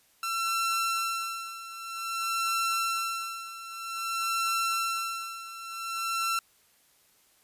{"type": "tone with tremolo", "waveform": "sawtooth", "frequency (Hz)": 1348, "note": "E6", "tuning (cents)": 38, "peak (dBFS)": -22, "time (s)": [0.23, 6.39], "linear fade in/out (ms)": 2, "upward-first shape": "sine", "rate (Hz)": 0.52, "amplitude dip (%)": 80, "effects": ["white hiss -64 dBFS RMS until 7.43 s", "resampled to 32000 Hz"]}